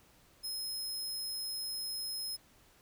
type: tone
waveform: sawtooth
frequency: 5140 Hz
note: E8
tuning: 45 cents flat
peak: -34 dBFS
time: 0.43-2.37 s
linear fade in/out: 20 ms
effects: pink hiss -64 dBFS RMS until 2.81 s